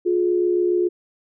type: tone pair together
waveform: sine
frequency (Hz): 355.3 / 422.5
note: F4 / G#4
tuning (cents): +30 / +30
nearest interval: minor third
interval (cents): 300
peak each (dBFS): -17 / -24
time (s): 0.05-0.89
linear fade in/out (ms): 20
effects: none